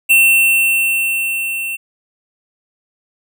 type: tone with level ramp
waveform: square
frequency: 2700 Hz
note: E7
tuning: 41 cents sharp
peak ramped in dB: -7 to -21 dBFS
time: 0.09-1.77 s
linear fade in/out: 20 ms
effects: none